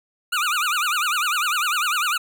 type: tone with vibrato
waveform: 25% pulse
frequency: 1319 Hz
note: E6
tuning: 1 cent sharp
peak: -16 dBFS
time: 0.32-2.18 s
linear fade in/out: 10 ms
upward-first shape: sine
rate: 10 Hz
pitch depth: 210 cents each way
effects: none